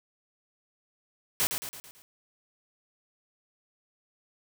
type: noise with echo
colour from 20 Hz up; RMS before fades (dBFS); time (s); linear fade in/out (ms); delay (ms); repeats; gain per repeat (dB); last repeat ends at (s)
white; -26; 1.4-1.47; 0; 110; 5; -6; 2.02
effects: none